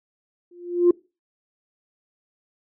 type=tone with exponential growth; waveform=sine; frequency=350.5 Hz; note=F4; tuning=6 cents sharp; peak=-8 dBFS; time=0.51-0.91 s; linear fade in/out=5 ms; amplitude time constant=85 ms; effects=noise-tail reverb RT60 0.3 s tail -24 dB re dry + tanh soft clip ceiling -8 dBFS